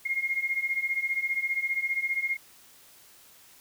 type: beating tone pair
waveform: sine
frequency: 2130 / 2145 Hz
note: C7 / C7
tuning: +30 / +42 cents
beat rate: 15 Hz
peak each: -31 / -28 dBFS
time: 0.05-2.37 s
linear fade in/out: 10 ms
effects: white hiss -55 dBFS RMS until 3.6 s